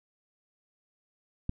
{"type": "click", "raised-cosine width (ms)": 5, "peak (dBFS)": -18, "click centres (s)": 1.494, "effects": []}